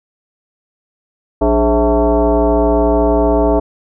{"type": "tone with frequency modulation", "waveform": "sine", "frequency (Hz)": 181.1, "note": "F#3", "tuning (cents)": -37, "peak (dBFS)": -9, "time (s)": [1.41, 3.6], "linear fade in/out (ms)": 10, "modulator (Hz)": 237, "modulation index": 2.7, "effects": []}